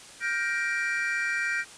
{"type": "chord", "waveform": "triangle", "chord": "G minor seventh", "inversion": "third", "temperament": "just", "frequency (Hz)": [1411.2, 1568, 1881.6, 2352], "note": ["F6", "G6", "Bb6", "D7"], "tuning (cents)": [18, 0, 16, 2], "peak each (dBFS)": [-32, -29, -29, -30], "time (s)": [0.2, 1.65], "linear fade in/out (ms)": 50, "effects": ["white hiss -47 dBFS RMS until 1.77 s", "resampled to 22050 Hz"]}